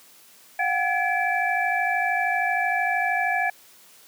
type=tone cluster; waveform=sine; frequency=720 / 773 / 1700 / 2325 Hz; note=F#5 / G5 / G#6 / D7; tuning=-47 / -24 / +40 / -18 cents; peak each=-26 / -27 / -25 / -28 dBFS; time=0.59-3.5 s; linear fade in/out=5 ms; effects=white hiss -52 dBFS RMS until 4.07 s + high-pass 150 Hz 12 dB/octave